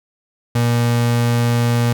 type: tone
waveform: 35% pulse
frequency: 118.9 Hz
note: A#2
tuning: 35 cents sharp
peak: -12 dBFS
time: 0.55-1.93 s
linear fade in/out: 5 ms
effects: none